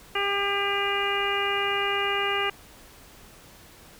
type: harmonic tone with a mistuned harmonic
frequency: 400 Hz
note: G4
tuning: 35 cents sharp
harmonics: 1 / 2 / 3 / 4 / 5 / 6 / 7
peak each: -30 / -32 / -30 / -33 / -32 / -32 / -30 dBFS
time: 0.15-2.5 s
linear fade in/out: 5 ms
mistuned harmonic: 7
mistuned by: +22 cents
effects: pink hiss -50 dBFS RMS until 3.99 s